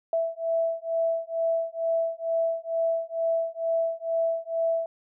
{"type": "beating tone pair", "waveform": "sine", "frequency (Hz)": [659.3, 661.5], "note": ["E5", "E5"], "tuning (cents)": [0, 6], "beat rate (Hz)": 2.2, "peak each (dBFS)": -27, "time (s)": [0.13, 4.86], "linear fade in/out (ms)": 2, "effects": []}